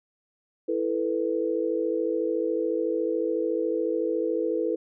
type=chord; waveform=sine; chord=E suspended fourth; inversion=none; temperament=equal; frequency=329.6 / 440 / 493.9 Hz; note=E4 / A4 / B4; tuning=0 / 0 / 0 cents; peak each=-28 dBFS; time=0.68-4.76 s; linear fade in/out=10 ms; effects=none